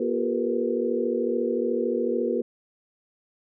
sine tone cluster, 240.5 / 352.2 / 394.7 / 458.3 / 492.1 Hz, B3 / F4 / G4 / A#4 / B4, -46 / +15 / +12 / -29 / -6 cents, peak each -29 dBFS, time 0-2.42 s, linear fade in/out 5 ms, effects none

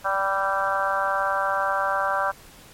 harmonic tone with a mistuned harmonic, 194.7 Hz, G3, 12 cents flat, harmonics 3 / 4 / 5 / 6 / 7 / 8, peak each -28 / -28 / -28 / -28 / -28 / -28 dBFS, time 0.04-2.32 s, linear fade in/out 20 ms, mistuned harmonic 5, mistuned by +18 cents, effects pink hiss -48 dBFS RMS until 2.73 s + MP3 64 kbps

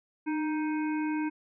harmonic tone with a mistuned harmonic, 312.3 Hz, D#4, 7 cents sharp, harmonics 1 / 3 / 5 / 7 / 8, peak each -28 / -38 / -42 / -45 / -46 dBFS, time 0.26-1.3 s, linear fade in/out 20 ms, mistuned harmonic 1, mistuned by -38 cents, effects none

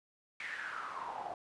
pink noise with band-pass filter sweep, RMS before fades -42 dBFS, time 0.4-1.34 s, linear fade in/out 2 ms, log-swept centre 2100 to 710 Hz, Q 6.9, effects resampled to 24000 Hz

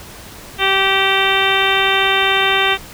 harmonic tone with a mistuned harmonic, 388 Hz, G4, 18 cents flat, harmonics 1 / 2 / 3 / 4 / 5 / 6 / 7 / 8 / 9, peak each -21 / -21 / -21 / -21 / -21 / -21 / -21 / -21 / -21 dBFS, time 0.58-2.78 s, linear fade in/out 50 ms, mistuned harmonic 9, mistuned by +61 cents, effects pink hiss -36 dBFS RMS until 2.93 s

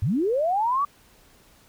sine linear sweep, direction up, 79.9 to 1174.7 Hz, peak -20 dBFS, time 0.02-0.85 s, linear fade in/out 5 ms, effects pink hiss -56 dBFS RMS until 1.68 s

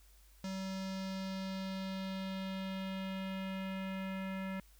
square tone with low-pass filter sweep, 191 Hz, G3, 45 cents flat, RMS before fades -40 dBFS, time 0.44-4.6 s, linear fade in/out 2 ms, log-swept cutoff 5900 to 2200 Hz, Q 2.1, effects added 50 Hz sine -60 dBFS peak until 4.79 s + white hiss -67 dBFS RMS until 4.79 s

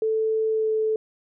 sine tone with pitch glide, 440 to 436.7 Hz, A4 to A4, 0 to -13 cents, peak -20 dBFS, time 0.02-0.96 s, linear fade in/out 2 ms, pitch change -13 cents, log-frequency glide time 0.49-0.71 s, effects none

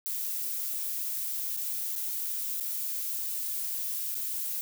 violet noise with dropouts, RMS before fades -33 dBFS, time 0.06-4.61 s, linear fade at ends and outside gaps 0 ms, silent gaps 1.565-1.572 / 1.954-1.961 / 2.6-2.608 / 4.145-4.152 s, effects none

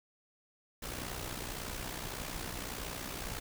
pink noise with amplitude modulation, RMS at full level -38 dBFS, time 0.82-3.4 s, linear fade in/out 10 ms, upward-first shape sine, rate 61.7 Hz, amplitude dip 60%, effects none

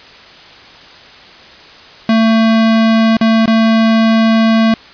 square tone with dropouts, 223.9 Hz, A3, 30 cents sharp, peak -8 dBFS, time 2.09-4.74 s, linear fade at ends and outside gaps 2 ms, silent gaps 3.169-3.211 / 3.458-3.477 s, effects white hiss -37 dBFS RMS until 4.93 s + resampled to 11025 Hz

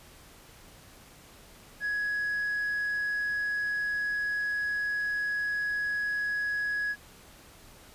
triangle tone with tanh clipping, 1673 Hz, G#6, 12 cents sharp, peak -28 dBFS, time 1.8-6.96 s, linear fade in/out 50 ms, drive 6 dB, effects pink hiss -53 dBFS RMS until 7.94 s + resampled to 32000 Hz

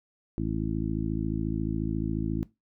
harmonic tone, 54.2 Hz, A1, 25 cents flat, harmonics 1 / 2 / 3 / 4 / 5 / 6, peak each -34 / -34 / -34 / -34 / -34 / -34 dBFS, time 0.38-2.43 s, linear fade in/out 0 ms, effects noise-tail reverb RT60 0.2 s tail -19 dB re dry

